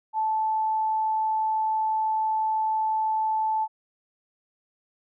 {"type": "tone", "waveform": "sine", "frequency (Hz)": 874, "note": "A5", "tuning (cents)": -12, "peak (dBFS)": -22, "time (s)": [0.13, 3.68], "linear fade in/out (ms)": 50, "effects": []}